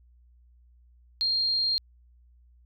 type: tone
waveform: sine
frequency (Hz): 4213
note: C8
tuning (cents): +11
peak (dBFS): -23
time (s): 1.21-1.78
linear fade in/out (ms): 0
effects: added 60 Hz sine -55 dBFS peak until 2.65 s